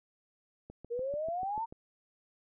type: click train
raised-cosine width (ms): 2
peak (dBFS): -33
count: 8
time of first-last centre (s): 0.7-1.725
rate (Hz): 6.83
type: exponential sweep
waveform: sine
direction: up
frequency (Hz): 462.3 to 933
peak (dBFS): -32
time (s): 0.9-1.66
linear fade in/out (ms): 20
effects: none